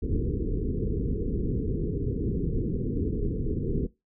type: low-pass noise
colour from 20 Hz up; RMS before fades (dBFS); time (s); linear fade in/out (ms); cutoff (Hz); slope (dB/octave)
pink; -28; 0.02-3.87; 10; 470; 96
effects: noise-tail reverb RT60 0.2 s tail -19 dB re dry